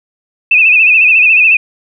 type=tone with vibrato; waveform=sine; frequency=2566 Hz; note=E7; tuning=47 cents flat; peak=-4 dBFS; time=0.51-1.57 s; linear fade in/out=5 ms; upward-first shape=sine; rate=14 Hz; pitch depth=83 cents each way; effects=none

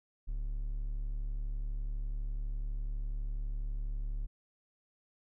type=tone; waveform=triangle; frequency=36.04 Hz; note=D1; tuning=32 cents flat; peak=-31 dBFS; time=0.27-4.27 s; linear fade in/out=20 ms; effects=none

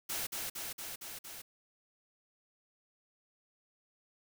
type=noise with echo; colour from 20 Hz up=white; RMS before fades=-37 dBFS; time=0.09-0.27 s; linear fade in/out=10 ms; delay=230 ms; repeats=5; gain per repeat=-2 dB; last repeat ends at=1.42 s; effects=none

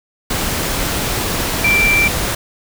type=tone in noise; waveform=sine; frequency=2349 Hz; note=D7; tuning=in tune; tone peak=-11 dBFS; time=1.64-2.08 s; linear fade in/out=5 ms; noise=pink; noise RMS=-19 dBFS; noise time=0.3-2.35 s; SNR=+5 dB; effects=none

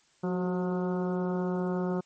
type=harmonic tone with a mistuned harmonic; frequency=180 Hz; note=F#3; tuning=47 cents flat; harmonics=1 / 2 / 3 / 4 / 5 / 6 / 7 / 8; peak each=-29 / -32 / -38 / -42 / -42 / -47 / -45 / -49 dBFS; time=0.23-2.01 s; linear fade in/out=10 ms; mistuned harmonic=2; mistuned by=+41 cents; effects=white hiss -65 dBFS RMS until 2.05 s + MP3 32 kbps

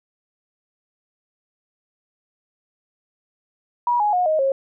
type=tone with pitch steps; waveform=sine; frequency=964 / 834.4 / 722.2 / 625.1 / 541 Hz; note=B5 / G#5 / F#5 / D#5 / C#5; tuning=-42 / +8 / -42 / +8 / -42 cents; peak=-16 dBFS; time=3.87-4.52 s; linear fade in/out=2 ms; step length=130 ms; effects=none

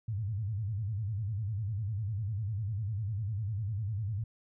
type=tone with vibrato; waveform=sine; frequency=104.4 Hz; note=G#2; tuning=10 cents sharp; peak=-31 dBFS; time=0.08-4.24 s; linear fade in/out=5 ms; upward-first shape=square; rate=10 Hz; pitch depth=140 cents each way; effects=none

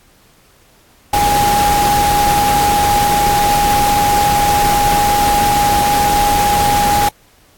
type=tone in noise; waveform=sine; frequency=822 Hz; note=G#5; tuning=18 cents flat; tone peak=-11 dBFS; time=1.13-7.09 s; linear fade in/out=5 ms; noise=pink; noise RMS=-18 dBFS; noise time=1.13-7.09 s; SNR=+4 dB; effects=pink hiss -50 dBFS RMS until 7.57 s + AAC 64 kbps

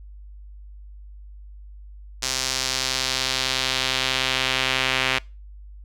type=tone with band-pass filter sweep; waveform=sawtooth; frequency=130.81 Hz; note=C3; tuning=in tune; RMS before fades=-24 dBFS; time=2.22-5.19 s; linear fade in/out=10 ms; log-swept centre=5700 to 2600 Hz; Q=1.6; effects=noise-tail reverb RT60 0.3 s tail -25 dB re dry + added 50 Hz sine -39 dBFS peak until 5.84 s

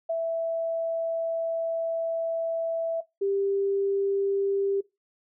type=tone pair in turn; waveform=sine; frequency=660 / 395.4 Hz; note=E5 / G4; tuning=+2 / +15 cents; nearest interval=major sixth; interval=887 cents; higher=first; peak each=-24 / -23 dBFS; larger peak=second; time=0.09-3.01 / 3.21-4.81 s; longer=first; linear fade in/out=10 ms; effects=noise-tail reverb RT60 0.2 s tail -20 dB re dry

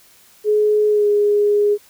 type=tone with pitch glide; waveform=sine; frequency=422.5 to 413.3 Hz; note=G#4 to G#4; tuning=+30 to -8 cents; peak=-12 dBFS; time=0.44-1.78 s; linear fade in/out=50 ms; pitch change=-38 cents; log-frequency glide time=0.89-1.07 s; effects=white hiss -50 dBFS RMS until 1.89 s

